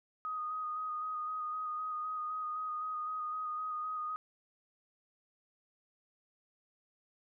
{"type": "tone with vibrato", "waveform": "sine", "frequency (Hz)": 1244.5, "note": "D#6", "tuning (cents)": 0, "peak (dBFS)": -35, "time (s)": [0.25, 4.16], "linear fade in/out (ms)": 0, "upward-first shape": "square", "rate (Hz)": 3.9, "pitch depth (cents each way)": 17, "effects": []}